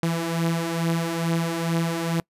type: beating tone pair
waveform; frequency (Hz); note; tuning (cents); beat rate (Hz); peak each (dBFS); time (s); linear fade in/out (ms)
sawtooth; 164.9 / 167.2; E3 / E3; +1 / +25; 2.3; -24 / -20; 0.03-2.2; 2
effects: noise-tail reverb RT60 0.1 s tail -25 dB re dry + resampled to 32000 Hz